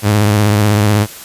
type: tone with vibrato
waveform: sawtooth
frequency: 104.5 Hz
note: G#2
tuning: 11 cents sharp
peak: -5 dBFS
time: 0.02-1.07 s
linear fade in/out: 50 ms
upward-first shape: triangle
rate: 16 Hz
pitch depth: 76 cents each way
effects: white hiss -32 dBFS RMS until 1.24 s + resampled to 32000 Hz